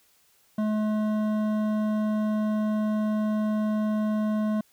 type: tone with hard clipping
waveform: sine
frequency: 213.9 Hz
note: A3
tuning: 49 cents flat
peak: -25 dBFS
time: 0.58-4.61 s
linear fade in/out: 5 ms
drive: 11 dB
effects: white hiss -63 dBFS RMS until 4.72 s